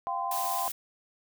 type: chord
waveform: sine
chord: F suspended second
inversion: none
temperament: equal with one note detuned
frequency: 698.5 / 784 / 1027.9 Hz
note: F5 / G5 / C6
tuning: 0 / 0 / -31 cents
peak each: -35 / -33 / -32 dBFS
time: 0.07-0.68 s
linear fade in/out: 0 ms
type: noise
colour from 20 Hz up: blue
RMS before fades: -35 dBFS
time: 0.31-0.72 s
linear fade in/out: 5 ms
effects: none